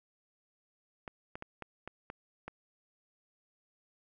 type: clicks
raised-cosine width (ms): 0.5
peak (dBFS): -26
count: 7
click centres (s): 1.078 / 1.355 / 1.424 / 1.623 / 1.876 / 2.101 / 2.48
effects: none